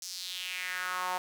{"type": "tone with high-pass filter sweep", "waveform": "sawtooth", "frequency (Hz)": 182.5, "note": "F#3", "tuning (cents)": -24, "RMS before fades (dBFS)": -36, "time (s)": [0.02, 1.18], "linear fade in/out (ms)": 2, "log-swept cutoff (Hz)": [5900, 820], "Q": 3.3, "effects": []}